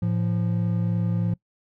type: tone pair together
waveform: triangle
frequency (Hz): 110 / 173.25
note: A2 / F3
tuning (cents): 0 / -14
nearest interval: minor sixth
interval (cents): 786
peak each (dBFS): -22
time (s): 0.02-1.34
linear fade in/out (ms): 5
effects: noise-tail reverb RT60 0.1 s tail -22 dB re dry